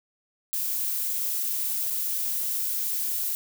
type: noise with dropouts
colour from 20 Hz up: violet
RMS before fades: -28 dBFS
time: 0.53-3.35 s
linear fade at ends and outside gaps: 0 ms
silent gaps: 1.901-1.905 s
effects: none